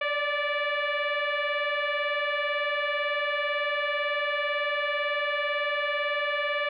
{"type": "tone with frequency modulation", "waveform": "sine", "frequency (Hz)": 574, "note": "D5", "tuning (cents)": -40, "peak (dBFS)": -25, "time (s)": [0.01, 6.69], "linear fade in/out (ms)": 5, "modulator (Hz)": 583, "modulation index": 3.8, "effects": []}